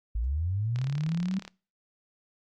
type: linear sweep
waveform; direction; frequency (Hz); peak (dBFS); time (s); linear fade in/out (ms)
sine; up; 50.6 to 195.3; -26; 0.15-1.39; 5
type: click train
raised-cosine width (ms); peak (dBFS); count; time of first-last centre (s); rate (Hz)
0.2; -24; 27; 0.76-1.478; 36.2
effects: noise-tail reverb RT60 0.4 s tail -25 dB re dry + Opus 48 kbps